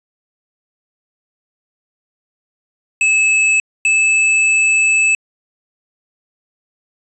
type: tone pair in turn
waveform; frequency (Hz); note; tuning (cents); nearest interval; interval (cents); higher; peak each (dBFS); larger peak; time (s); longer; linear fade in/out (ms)
square; 2602 / 2615; E7 / E7; -23 / -15; unison; 8; second; -11; neither; 3.01-3.6 / 3.85-5.15; second; 2
effects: resampled to 24000 Hz